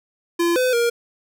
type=tone with pitch steps; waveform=square; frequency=342.1 / 507 / 471.3 Hz; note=F4 / B4 / A#4; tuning=-36 / +45 / +19 cents; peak=-17 dBFS; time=0.39-0.9 s; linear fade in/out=10 ms; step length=170 ms; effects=none